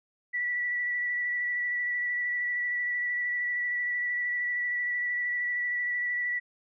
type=tone with vibrato; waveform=sine; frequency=1954 Hz; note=B6; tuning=19 cents flat; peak=-27 dBFS; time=0.33-6.4 s; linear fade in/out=20 ms; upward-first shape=square; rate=13 Hz; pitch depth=11 cents each way; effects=none